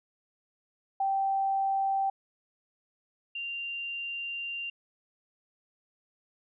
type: tone pair in turn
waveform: sine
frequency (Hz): 780 / 2780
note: G5 / F7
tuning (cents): -9 / -9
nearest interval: octave + minor seventh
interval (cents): 2200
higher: second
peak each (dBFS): -25 / -33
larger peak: first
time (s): 1-2.1 / 3.35-4.7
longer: second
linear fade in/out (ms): 5
effects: none